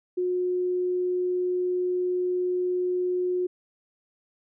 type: tone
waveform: sine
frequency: 361.7 Hz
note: F#4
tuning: 39 cents flat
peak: -23 dBFS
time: 0.17-3.47 s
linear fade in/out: 10 ms
effects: none